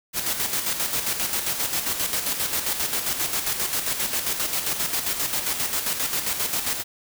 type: noise with tremolo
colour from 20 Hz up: white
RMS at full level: -24 dBFS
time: 0.13-6.84 s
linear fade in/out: 50 ms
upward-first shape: square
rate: 7.5 Hz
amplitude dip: 50%
effects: none